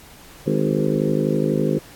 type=harmonic tone with a mistuned harmonic; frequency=51.91 Hz; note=G#1; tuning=in tune; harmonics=3 / 4 / 5 / 6 / 7 / 8 / 9 / 10; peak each=-23 / -24 / -25 / -26 / -26 / -27 / -28 / -28 dBFS; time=0.46-1.79 s; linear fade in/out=10 ms; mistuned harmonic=7; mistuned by=+34 cents; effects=pink hiss -45 dBFS RMS until 1.95 s + AAC 64 kbps